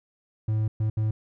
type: tone bursts at uneven times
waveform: triangle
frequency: 108.6 Hz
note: A2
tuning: 22 cents flat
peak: -20 dBFS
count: 3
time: 0.48-0.68 / 0.8-0.9 / 0.97-1.11 s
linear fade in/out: 5 ms
effects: none

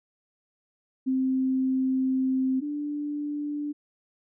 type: tone pair in turn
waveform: sine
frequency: 261.6 / 293.6 Hz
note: C4 / D4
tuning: 0 / 0 cents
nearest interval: major second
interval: 200 cents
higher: second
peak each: -22 / -28 dBFS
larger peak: first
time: 1.06-2.61 / 2.61-3.73 s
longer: first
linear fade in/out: 20 ms
effects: none

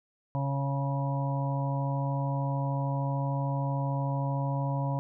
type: harmonic tone with a mistuned harmonic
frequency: 138.4 Hz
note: C#3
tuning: 2 cents flat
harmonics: 1 / 2 / 4 / 5 / 6 / 7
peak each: -28 / -38 / -38 / -41 / -43 / -37 dBFS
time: 0.35-4.99 s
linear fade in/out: 0 ms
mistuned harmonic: 6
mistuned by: +29 cents
effects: none

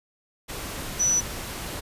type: tone in noise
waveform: sine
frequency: 5940 Hz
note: F#8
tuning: 6 cents sharp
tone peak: -19 dBFS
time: 0.99-1.21 s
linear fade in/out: 20 ms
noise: pink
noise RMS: -34 dBFS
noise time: 0.48-1.81 s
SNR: +12 dB
effects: resampled to 32000 Hz

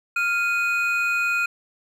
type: tone pair together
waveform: triangle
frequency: 1396.9 / 2489 Hz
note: F6 / D#7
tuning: 0 / 0 cents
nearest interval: minor seventh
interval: 1000 cents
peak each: -21 dBFS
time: 0.16-1.46 s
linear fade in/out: 5 ms
effects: none

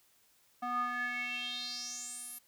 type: tone with band-pass filter sweep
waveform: square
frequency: 244.9 Hz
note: B3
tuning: 14 cents flat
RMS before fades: -38 dBFS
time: 0.62-2.39 s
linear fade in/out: 10 ms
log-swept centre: 960 to 12000 Hz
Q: 6.2
effects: white hiss -68 dBFS RMS until 2.47 s

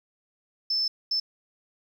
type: tone bursts at uneven times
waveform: sine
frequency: 5274 Hz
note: E8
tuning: in tune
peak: -23 dBFS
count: 2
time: 0.7-0.88 / 1.11-1.2 s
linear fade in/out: 5 ms
effects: 9-bit

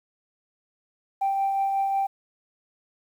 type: tone with tremolo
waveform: sine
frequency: 784 Hz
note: G5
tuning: in tune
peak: -19 dBFS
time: 1.21-2.07 s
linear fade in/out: 10 ms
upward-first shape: triangle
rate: 5.5 Hz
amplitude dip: 35%
effects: tanh soft clip ceiling -18 dBFS + 9-bit

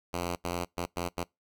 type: tone bursts at uneven times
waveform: 5% pulse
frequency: 87.31 Hz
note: F2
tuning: in tune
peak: -20 dBFS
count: 5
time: 0.13-0.36 / 0.44-0.65 / 0.77-0.86 / 0.96-1.09 / 1.17-1.24 s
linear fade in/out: 10 ms
effects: noise-tail reverb RT60 0.2 s tail -25 dB re dry

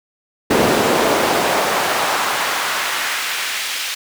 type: noise with high-pass filter sweep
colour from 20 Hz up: brown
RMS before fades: -18 dBFS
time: 0.5-3.95 s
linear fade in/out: 10 ms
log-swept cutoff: 320 to 2800 Hz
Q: 1
effects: none

